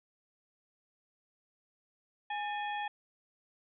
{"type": "harmonic tone with a mistuned harmonic", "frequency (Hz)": 830, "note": "G#5", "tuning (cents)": -1, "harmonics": [1, 2, 3, 4], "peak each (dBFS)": [-35, -41, -45, -47], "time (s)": [2.3, 2.88], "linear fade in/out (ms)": 5, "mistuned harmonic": 2, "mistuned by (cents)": 130, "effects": []}